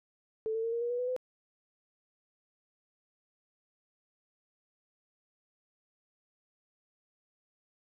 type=tone with pitch steps; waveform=sine; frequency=440 / 449 / 458.2 / 467.5 / 477.1 / 486.8 / 496.7 / 506.9 Hz; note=A4 / A4 / A#4 / A#4 / A#4 / B4 / B4 / B4; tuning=0 / +35 / -30 / +5 / +40 / -25 / +10 / +45 cents; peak=-30 dBFS; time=0.46-1.164 s; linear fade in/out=0 ms; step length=88 ms; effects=none